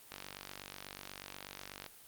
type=click train; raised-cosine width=0.2 ms; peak=-26 dBFS; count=85; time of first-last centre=0.12-1.863 s; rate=48.2 Hz; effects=white hiss -57 dBFS RMS until 2.07 s + Opus 32 kbps